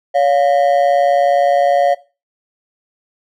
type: ring-modulated tone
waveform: triangle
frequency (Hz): 635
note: D#5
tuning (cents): +35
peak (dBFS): -5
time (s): 0.14-1.95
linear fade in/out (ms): 20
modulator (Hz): 69.7
effects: noise-tail reverb RT60 0.3 s tail -18 dB re dry